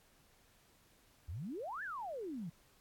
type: exponential two-way sweep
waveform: sine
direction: up then down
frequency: 69.5 to 1790 to 153 Hz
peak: -40 dBFS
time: 1.28-2.5 s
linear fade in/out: 10 ms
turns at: 1.83 s
effects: pink hiss -68 dBFS RMS until 2.8 s + AAC 64 kbps